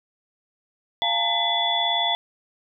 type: tone cluster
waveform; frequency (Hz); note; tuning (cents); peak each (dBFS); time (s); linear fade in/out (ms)
sine; 693 / 834 / 912 / 2013 / 3438; F5 / G#5 / A#5 / B6 / A7; -14 / +7 / -38 / +33 / -41; -27 / -31 / -28 / -31 / -22; 1.02-2.15; 0
effects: none